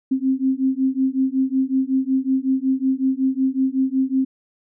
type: beating tone pair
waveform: sine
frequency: 261.6 / 267 Hz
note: C4 / C4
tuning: 0 / +35 cents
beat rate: 5.4 Hz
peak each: -20 dBFS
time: 0.11-4.25 s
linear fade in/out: 10 ms
effects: none